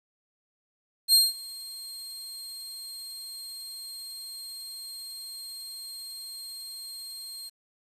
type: tone with ADSR envelope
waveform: sawtooth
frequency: 4206 Hz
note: C8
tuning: 8 cents sharp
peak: -12 dBFS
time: 1.08-7.5 s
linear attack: 57 ms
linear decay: 190 ms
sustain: -23 dB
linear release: 23 ms
effects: resampled to 32000 Hz + 9-bit